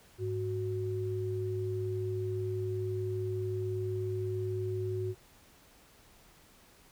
sine tone pair together, 103.77 / 369.8 Hz, G#2 / F#4, -1 / -1 cents, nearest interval octave + minor seventh, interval 2200 cents, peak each -34 / -34 dBFS, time 0.18-5.15 s, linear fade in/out 50 ms, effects pink hiss -60 dBFS RMS until 6.91 s

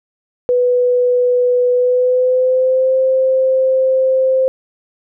sine tone with pitch glide, 494.2 to 523.3 Hz, B4 to C5, +1 to 0 cents, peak -10 dBFS, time 0.49-4.48 s, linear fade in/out 0 ms, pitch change +99 cents, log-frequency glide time 1.72-2.96 s, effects none

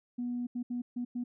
sine tone bursts at uneven times, 243.7 Hz, B3, 23 cents flat, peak -31 dBFS, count 5, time 0.18-0.47 / 0.55-0.63 / 0.7-0.82 / 0.96-1.05 / 1.15-1.24 s, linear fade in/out 10 ms, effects tanh soft clip ceiling -27 dBFS

